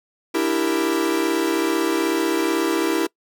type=chord; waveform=45% pulse; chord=E half-diminished seventh; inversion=third; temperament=equal; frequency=293.7 / 329.6 / 392 / 466.2 Hz; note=D4 / E4 / G4 / Bb4; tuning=0 / 0 / 0 / 0 cents; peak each=-27 / -21 / -25 / -27 dBFS; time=0.34-3.07 s; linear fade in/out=10 ms; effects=noise-tail reverb RT60 0.1 s tail -23 dB re dry